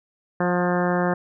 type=harmonic tone with a mistuned harmonic; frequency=177.4 Hz; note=F3; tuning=27 cents sharp; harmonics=1 / 2 / 3 / 4 / 5 / 6 / 7 / 8 / 9 / 10; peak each=-23 / -26 / -26 / -28 / -32 / -32 / -33 / -35 / -32 / -35 dBFS; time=0.4-1.14 s; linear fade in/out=5 ms; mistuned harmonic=4; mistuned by=+15 cents; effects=none